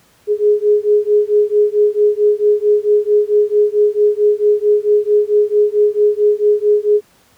sine beating tone pair, 415.3 / 419.8 Hz, G#4 / G#4, 0 / +19 cents, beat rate 4.5 Hz, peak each -13 dBFS, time 0.27-7.01 s, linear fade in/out 50 ms, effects pink hiss -52 dBFS RMS until 7.37 s + high-pass 80 Hz 12 dB/octave

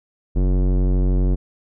square tone with low-pass filter, 46.25 Hz, F#1, in tune, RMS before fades -17 dBFS, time 0.35-1.36 s, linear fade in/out 20 ms, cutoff 370 Hz, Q 1.1, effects none

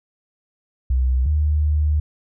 sine tone pair in turn, 63.9 / 75.4 Hz, C2 / D2, -40 / +46 cents, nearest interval minor third, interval 286 cents, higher second, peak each -15 dBFS, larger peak neither, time 0.9-1.26 / 1.26-2 s, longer second, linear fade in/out 5 ms, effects none

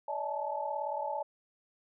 sine tone cluster, 575 / 632 / 854 / 892 Hz, D5 / D#5 / G#5 / A5, -37 / +27 / +48 / +23 cents, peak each -38 / -40 / -36 / -39 dBFS, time 0.08-1.23 s, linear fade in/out 5 ms, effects none

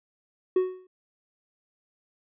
triangle tone with exponential decay, 370 Hz, F#4, in tune, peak -14 dBFS, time 0.56-0.87 s, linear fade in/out 5 ms, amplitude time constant 66 ms, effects tanh soft clip ceiling -12 dBFS + resampled to 8000 Hz

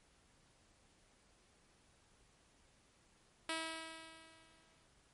5% pulse tone with exponential decay, 323.5 Hz, E4, 32 cents flat, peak -25 dBFS, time 3.49-4.87 s, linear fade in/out 2 ms, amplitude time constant 300 ms, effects pink hiss -70 dBFS RMS until 5.13 s + MP3 48 kbps

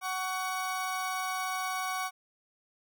30% pulse tone pair together, 747.2 / 1125 Hz, F#5 / C#6, +17 / +25 cents, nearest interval perfect fifth, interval 708 cents, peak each -32 / -31 dBFS, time 0.01-2.11 s, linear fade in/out 50 ms, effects none

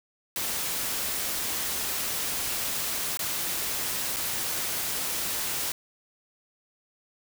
white noise with dropouts, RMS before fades -30 dBFS, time 0.36-5.72 s, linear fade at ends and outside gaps 1 ms, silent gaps 3.172-3.192 / 4.162-4.167 s, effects none

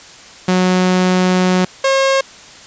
sawtooth tone pair in turn, 183.4 / 539.8 Hz, F#3 / C#5, -15 / -46 cents, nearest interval octave + perfect fifth, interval 1869 cents, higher second, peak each -7 dBFS, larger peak neither, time 0.48-1.65 / 1.84-2.21 s, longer first, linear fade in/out 5 ms, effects white hiss -38 dBFS RMS until 2.66 s + resampled to 16000 Hz

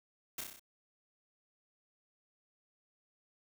white noise with echo, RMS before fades -39 dBFS, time 0.38-0.41 s, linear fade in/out 5 ms, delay 31 ms, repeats 6, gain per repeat -3 dB, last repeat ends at 0.596 s, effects none

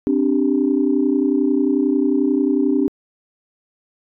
sine chord, C suspended second, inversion none, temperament equal with one note detuned, 262.5 / 293.7 / 392 Hz, C4 / D4 / G4, +6 / 0 / 0 cents, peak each -18 / -17 / -21 dBFS, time 0.07-2.88 s, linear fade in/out 0 ms, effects tanh soft clip ceiling -5 dBFS

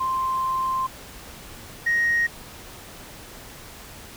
sine tone pair in turn, 1046.5 / 1874.4 Hz, C6 / A#6, 0 / +9 cents, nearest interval minor seventh, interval 1009 cents, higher second, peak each -21 / -17 dBFS, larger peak second, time 0-0.87 / 1.86-2.27 s, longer first, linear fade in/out 10 ms, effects tanh soft clip ceiling -15 dBFS + pink hiss -42 dBFS RMS until 4.16 s

